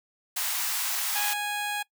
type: high-pass noise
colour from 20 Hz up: white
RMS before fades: -29 dBFS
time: 0.36-1.34 s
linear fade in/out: 10 ms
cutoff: 720 Hz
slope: 48 dB/octave
type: tone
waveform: 15% pulse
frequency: 828 Hz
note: G#5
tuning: 5 cents flat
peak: -22 dBFS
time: 1.15-1.83 s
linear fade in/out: 10 ms
effects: noise-tail reverb RT60 0.1 s tail -21 dB re dry